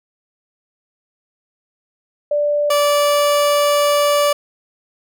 sine / 30% pulse tone pair in turn, 587 / 581.3 Hz, D5 / D5, -1 / -18 cents, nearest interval unison, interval 17 cents, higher first, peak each -14 / -10 dBFS, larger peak second, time 2.31-2.7 / 2.7-4.33 s, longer second, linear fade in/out 5 ms, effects none

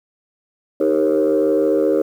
sine chord, Eb dominant seventh, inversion none, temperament equal with one note detuned, 311.1 / 392 / 466.2 / 541.1 Hz, Eb4 / G4 / Bb4 / Db5, 0 / 0 / 0 / -42 cents, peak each -18 dBFS, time 0.8-2.02 s, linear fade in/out 5 ms, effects tanh soft clip ceiling -8 dBFS + 8-bit

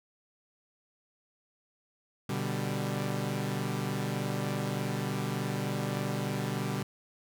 sawtooth chord, G major, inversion first, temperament equal, 123.47 / 146.83 / 196 Hz, B2 / D3 / G3, 0 / 0 / 0 cents, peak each -31 dBFS, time 2.29-6.83 s, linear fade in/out 5 ms, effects none

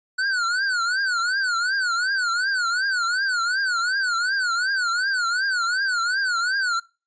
square tone with vibrato, 1478 Hz, F#6, 2 cents flat, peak -21 dBFS, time 0.18-6.8 s, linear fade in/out 10 ms, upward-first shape triangle, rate 2.7 Hz, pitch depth 170 cents each way, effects noise-tail reverb RT60 0.3 s tail -23 dB re dry + resampled to 16000 Hz

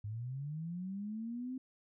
sine linear sweep, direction up, 100.8 to 262.4 Hz, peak -38 dBFS, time 0.04-1.58 s, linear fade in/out 5 ms, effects none

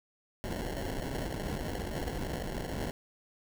pink noise with sample-and-hold, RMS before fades -36 dBFS, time 0.44-2.91 s, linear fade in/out 0 ms, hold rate 1225 Hz, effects none

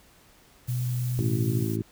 blue noise, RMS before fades -42 dBFS, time 0.67-1.77 s, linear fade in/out 20 ms
sine tone, 123.47 Hz, B2, in tune, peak -25 dBFS, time 0.68-1.64 s, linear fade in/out 10 ms
harmonic tone, 55 Hz, A1, in tune, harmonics 2 / 3 / 4 / 5 / 6 / 7, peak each -29 / -34 / -33 / -36 / -32 / -36 dBFS, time 1.19-1.82 s, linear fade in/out 0 ms
effects pink hiss -57 dBFS RMS until 1.91 s

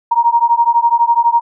sine beating tone pair, 932.3 / 944.3 Hz, A#5 / A#5, 0 / +22 cents, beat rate 12 Hz, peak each -12 dBFS, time 0.11-1.41 s, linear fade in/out 10 ms, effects none

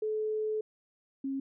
sine tone pair in turn, 431.3 / 271 Hz, A4 / C#4, -35 / -39 cents, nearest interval minor sixth, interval 804 cents, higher first, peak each -29 / -31 dBFS, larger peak first, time 0.02-0.61 / 1.24-1.4 s, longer first, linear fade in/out 5 ms, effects none

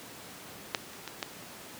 clicks, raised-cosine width 0.2 ms, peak -9 / -29 / -20 / -14 dBFS, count 4, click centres 0.748 / 0.934 / 1.077 / 1.228 s, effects pink hiss -46 dBFS RMS until 1.79 s + high-pass 150 Hz 12 dB/octave

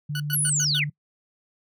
sine tone, 147.4 Hz, D3, 7 cents sharp, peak -26 dBFS, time 0.09-0.9 s, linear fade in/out 10 ms
20% pulse tone bursts, 1480 Hz, F#6, in tune, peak -24 dBFS, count 5, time 0.15-0.795 s, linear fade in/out 2 ms, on 49 ms, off 100 ms
sine linear sweep, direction down, 11840 to 1906 Hz, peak -21 dBFS, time 0.33-0.84 s, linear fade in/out 2 ms
effects noise-tail reverb RT60 0.1 s tail -22 dB re dry

